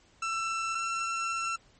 30% pulse tone pair in turn, 1336 / 1347.6 Hz, E6 / E6, +23 / +38 cents, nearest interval unison, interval 15 cents, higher second, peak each -27 dBFS, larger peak neither, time 0.22-0.75 / 0.75-1.56 s, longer second, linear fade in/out 5 ms, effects pink hiss -62 dBFS RMS until 1.79 s + MP3 32 kbps

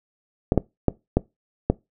clicks, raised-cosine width 2 ms, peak -3 dBFS, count 5, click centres 0.521 / 0.577 / 0.883 / 1.17 / 1.7 s, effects noise-tail reverb RT60 0.2 s tail -21 dB re dry

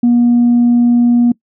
sine tone, 239.8 Hz, A#3, 49 cents sharp, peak -5 dBFS, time 0.03-1.32 s, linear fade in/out 5 ms, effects noise-tail reverb RT60 0.1 s tail -23 dB re dry + tanh soft clip ceiling -4 dBFS

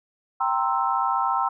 sine chord, C dominant seventh, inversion second, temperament equal, 784 / 932.3 / 1046.5 / 1318.5 Hz, G5 / Bb5 / C6 / E6, 0 / 0 / 0 / 0 cents, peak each -26 dBFS, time 0.4-1.49 s, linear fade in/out 10 ms, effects none

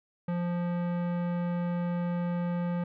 sine tone with tanh clipping, 174.61 Hz, F3, in tune, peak -30 dBFS, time 0.28-2.84 s, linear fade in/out 5 ms, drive 18 dB, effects none

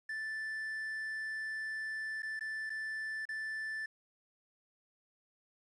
triangle tone with dropouts, 1760 Hz, A6, in tune, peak -35 dBFS, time 0.09-3.86 s, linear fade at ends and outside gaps 5 ms, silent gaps 2.222-2.23 / 2.394-2.408 / 2.696-2.701 / 3.254-3.289 s, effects resampled to 24000 Hz + 11-bit

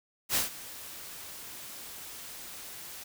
white noise with ADSR envelope, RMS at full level -26 dBFS, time 0.29-3.04 s, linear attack 63 ms, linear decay 140 ms, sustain -18 dB, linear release 10 ms, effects none

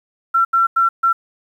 sine tone bursts at uneven times, 1354 Hz, E6, 46 cents sharp, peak -11 dBFS, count 4, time 0.34-0.45 / 0.53-0.67 / 0.76-0.89 / 1.03-1.13 s, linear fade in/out 10 ms, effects 8-bit

